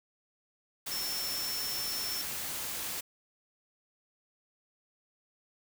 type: tone in noise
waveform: sine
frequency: 5400 Hz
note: E8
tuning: 41 cents sharp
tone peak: -35 dBFS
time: 0.91-2.22 s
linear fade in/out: 10 ms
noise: white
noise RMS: -37 dBFS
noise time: 0.86-3.01 s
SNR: -1 dB
effects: none